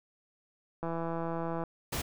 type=click train; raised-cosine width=1 ms; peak=-22 dBFS; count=135; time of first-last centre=0.83-1.637 s; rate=166 Hz
type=noise; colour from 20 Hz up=pink; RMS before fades=-34 dBFS; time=1.92-2.02 s; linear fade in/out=10 ms
effects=none